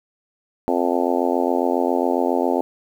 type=harmonic tone; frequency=87.31 Hz; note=F2; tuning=in tune; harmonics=3 / 4 / 5 / 6 / 7 / 8 / 9 / 10; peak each=-23 / -24 / -25 / -26 / -26 / -27 / -28 / -28 dBFS; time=0.68-2.61 s; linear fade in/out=0 ms; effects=8-bit